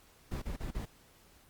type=noise bursts; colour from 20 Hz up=brown; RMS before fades=-37 dBFS; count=4; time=0.31-0.855 s; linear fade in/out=10 ms; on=110 ms; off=35 ms; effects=pink hiss -62 dBFS RMS until 1.49 s + Opus 48 kbps